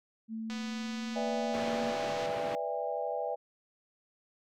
sine tone with pitch glide, 222.6 to 232.2 Hz, A3 to A#3, +20 to -7 cents, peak -35 dBFS, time 0.28-1.95 s, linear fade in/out 50 ms, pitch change +73 cents, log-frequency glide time 0.62-1.61 s
click train, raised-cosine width 0.2 ms, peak -27 dBFS, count 437, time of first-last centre 0.5-2.258 s, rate 248 Hz
sine chord, E dominant seventh, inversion second, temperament equal with one note detuned, 493.9 / 587.3 / 659.3 / 809.8 Hz, B4 / D5 / E5 / G#5, 0 / 0 / 0 / -44 cents, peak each -37 dBFS, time 1.15-3.36 s, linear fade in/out 20 ms
pink band-pass noise, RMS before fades -41 dBFS, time 1.54-2.55 s, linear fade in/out 0 ms, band 160 to 3200 Hz, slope 12 dB/octave
effects none

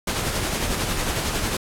pink noise with tremolo, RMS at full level -23 dBFS, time 0.07-1.57 s, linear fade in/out 5 ms, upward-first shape sine, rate 11 Hz, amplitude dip 35%, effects low-pass 12000 Hz 12 dB/octave

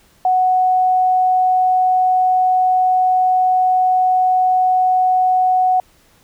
sine tone, 740 Hz, F#5, in tune, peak -11 dBFS, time 0.25-5.8 s, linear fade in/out 2 ms, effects pink hiss -53 dBFS RMS until 6.23 s

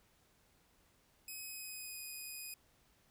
5% pulse tone with pitch glide, 2537 to 2493 Hz, D#7 to D#7, +33 to +3 cents, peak -36 dBFS, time 1.28-2.54 s, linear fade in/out 2 ms, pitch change -30 cents, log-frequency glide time 1.45-2 s, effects pink hiss -71 dBFS RMS until 3.1 s

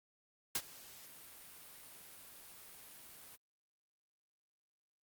white noise with ADSR envelope, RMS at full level -34 dBFS, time 0.55-3.37 s, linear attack 3 ms, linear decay 55 ms, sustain -21 dB, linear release 22 ms, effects Opus 48 kbps

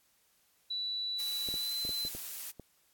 sine tone with pitch glide, 3951 to 4043 Hz, B7 to B7, 0 to +40 cents, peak -33 dBFS, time 0.7-2.09 s, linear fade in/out 10 ms, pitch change +40 cents, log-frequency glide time 1.54-1.73 s
blue noise, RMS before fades -41 dBFS, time 1.18-2.52 s, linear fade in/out 20 ms
clicks, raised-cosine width 2 ms, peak -32 dBFS, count 7, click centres 1.488 / 1.541 / 1.851 / 1.892 / 2.051 / 2.15 / 2.597 s
effects white hiss -70 dBFS RMS until 2.93 s + AAC 64 kbps

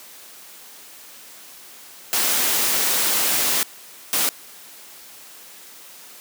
white noise bursts at uneven times, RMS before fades -20 dBFS, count 2, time 2.13-3.63 / 4.13-4.29 s, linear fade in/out 0 ms, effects white hiss -43 dBFS RMS until 6.2 s + high-pass 200 Hz 12 dB/octave

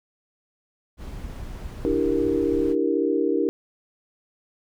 brown noise, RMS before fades -35 dBFS, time 0.97-2.76 s, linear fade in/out 50 ms
sine chord, E half-diminished seventh, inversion third, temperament equal, 293.7 / 329.6 / 392 / 466.2 Hz, D4 / E4 / G4 / Bb4, 0 / 0 / 0 / 0 cents, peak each -25 dBFS, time 1.85-3.49 s, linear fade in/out 0 ms
effects none

